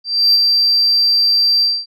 sine tone with ADSR envelope, 4699 Hz, D8, in tune, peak -5 dBFS, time 0.04-1.86 s, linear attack 300 ms, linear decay 30 ms, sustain -4 dB, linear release 240 ms, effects tanh soft clip ceiling -6 dBFS

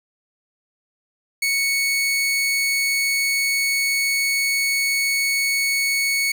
sawtooth tone, 2217 Hz, C#7, in tune, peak -15 dBFS, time 1.42-6.32 s, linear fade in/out 5 ms, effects 8-bit

